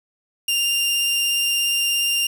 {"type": "tone with vibrato", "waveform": "sawtooth", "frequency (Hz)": 2794, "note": "F7", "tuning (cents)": 0, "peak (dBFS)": -15, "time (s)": [0.48, 2.27], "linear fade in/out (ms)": 5, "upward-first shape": "triangle", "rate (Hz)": 17, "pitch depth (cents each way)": 11, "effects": ["7-bit"]}